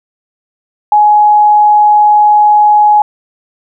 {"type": "tone", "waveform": "sine", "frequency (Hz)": 839, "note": "G#5", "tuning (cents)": 17, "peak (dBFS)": -3, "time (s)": [0.92, 3.02], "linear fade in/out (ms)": 2, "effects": []}